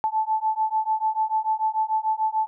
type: beating tone pair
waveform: sine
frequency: 870 / 876.8 Hz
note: A5 / A5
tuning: -20 / -6 cents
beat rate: 6.8 Hz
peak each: -24 dBFS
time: 0.04-2.47 s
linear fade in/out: 0 ms
effects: none